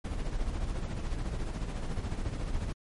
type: noise with tremolo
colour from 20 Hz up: brown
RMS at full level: -31 dBFS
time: 0.04-2.73 s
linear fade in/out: 10 ms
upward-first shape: sine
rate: 14 Hz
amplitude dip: 50%
effects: MP3 48 kbps